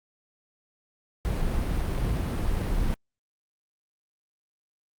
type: noise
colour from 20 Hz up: brown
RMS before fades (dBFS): -26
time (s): 1.25-2.94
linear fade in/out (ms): 0
effects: Opus 48 kbps